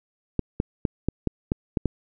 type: clicks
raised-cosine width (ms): 3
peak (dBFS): -9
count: 8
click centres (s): 0.393 / 0.601 / 0.852 / 1.086 / 1.273 / 1.519 / 1.772 / 1.857
effects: none